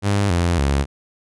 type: tone with pitch steps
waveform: sawtooth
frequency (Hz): 100.9 / 86.3 / 69.8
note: G#2 / F2 / C#2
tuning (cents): -49 / -20 / +13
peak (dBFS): -12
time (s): 0.02-0.86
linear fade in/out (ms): 50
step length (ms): 280
effects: resampled to 24000 Hz